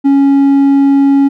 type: tone with hard clipping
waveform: sine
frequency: 277.2 Hz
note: C#4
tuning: in tune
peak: -6 dBFS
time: 0.04-1.29 s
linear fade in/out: 20 ms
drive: 3 dB
effects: none